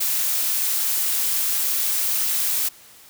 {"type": "noise", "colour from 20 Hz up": "blue", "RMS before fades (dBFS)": -22, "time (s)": [0, 2.69], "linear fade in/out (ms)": 10, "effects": ["white hiss -48 dBFS RMS until 3.09 s"]}